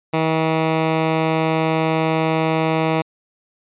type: tone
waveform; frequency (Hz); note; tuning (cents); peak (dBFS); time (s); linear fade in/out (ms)
10% pulse; 160; D#3; +49; -8; 0.13-3.02; 10
effects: resampled to 8000 Hz